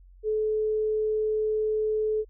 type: tone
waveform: sine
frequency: 431.2 Hz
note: A4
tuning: 35 cents flat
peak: -23 dBFS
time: 0.23-2.25 s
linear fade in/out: 50 ms
effects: added 45 Hz sine -49 dBFS peak until 2.29 s